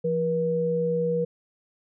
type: tone pair together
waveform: sine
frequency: 169.9 / 481.1 Hz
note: F3 / B4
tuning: -47 / -45 cents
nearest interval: octave + tritone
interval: 1802 cents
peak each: -28 / -23 dBFS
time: 0.04-1.25 s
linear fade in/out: 10 ms
effects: none